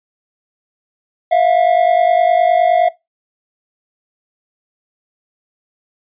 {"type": "tone pair together", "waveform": "triangle", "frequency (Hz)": [659.3, 709], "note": ["E5", "F5"], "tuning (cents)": [0, 26], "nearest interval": "minor second", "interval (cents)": 126, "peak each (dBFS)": -10, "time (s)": [1.31, 2.89], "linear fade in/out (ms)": 10, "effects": ["noise-tail reverb RT60 0.2 s tail -21 dB re dry", "resampled to 8000 Hz"]}